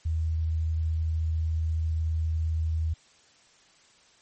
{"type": "tone", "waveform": "sine", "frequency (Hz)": 80.2, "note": "E2", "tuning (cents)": -47, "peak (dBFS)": -24, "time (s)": [0.05, 2.94], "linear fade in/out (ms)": 10, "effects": ["white hiss -59 dBFS RMS until 4.21 s", "MP3 32 kbps"]}